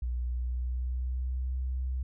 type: tone with pitch glide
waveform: sine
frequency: 60.7 to 64.05 Hz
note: B1 to C2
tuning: -29 to -36 cents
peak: -29 dBFS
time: 0.02-2.03 s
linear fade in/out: 5 ms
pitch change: +93 cents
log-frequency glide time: 0.16-1.54 s
effects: none